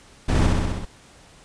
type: noise with echo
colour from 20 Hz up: brown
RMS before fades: -19 dBFS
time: 0.28-0.47 s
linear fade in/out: 10 ms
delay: 64 ms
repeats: 6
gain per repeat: -2 dB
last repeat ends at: 0.854 s
effects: pink hiss -50 dBFS RMS until 1.44 s + resampled to 22050 Hz